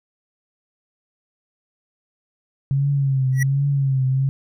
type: tone with vibrato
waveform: sine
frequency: 136 Hz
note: C#3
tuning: 33 cents flat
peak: -16 dBFS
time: 2.71-4.29 s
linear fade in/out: 0 ms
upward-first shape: triangle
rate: 1.3 Hz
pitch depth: 81 cents each way
type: tone with exponential growth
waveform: square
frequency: 1934 Hz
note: B6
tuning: 37 cents flat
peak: -19 dBFS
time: 3.32-3.43 s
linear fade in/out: 5 ms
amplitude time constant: 22 ms
effects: none